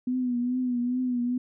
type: tone with vibrato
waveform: sine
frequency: 248 Hz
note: B3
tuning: 7 cents sharp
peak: -24 dBFS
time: 0.07-1.38 s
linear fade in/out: 5 ms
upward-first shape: triangle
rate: 2.4 Hz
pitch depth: 60 cents each way
effects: none